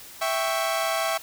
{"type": "chord", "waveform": "sawtooth", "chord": "C# diminished", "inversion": "first", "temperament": "equal", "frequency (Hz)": [659.3, 784, 1108.7], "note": ["E5", "G5", "C#6"], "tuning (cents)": [0, 0, 0], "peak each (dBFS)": [-22, -26, -26], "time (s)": [0.21, 1.18], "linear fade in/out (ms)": 10, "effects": ["white hiss -44 dBFS RMS until 1.22 s"]}